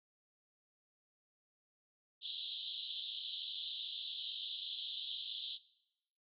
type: band-pass noise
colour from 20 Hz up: pink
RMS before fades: -44 dBFS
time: 2.21-5.59 s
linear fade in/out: 50 ms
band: 3100 to 4000 Hz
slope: 96 dB/octave
effects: noise-tail reverb RT60 0.9 s tail -20 dB re dry